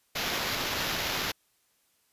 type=noise with sample-and-hold; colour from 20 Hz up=violet; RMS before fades=-31 dBFS; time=0.15-1.32 s; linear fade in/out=10 ms; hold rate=8820 Hz; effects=white hiss -70 dBFS RMS until 2.12 s + resampled to 32000 Hz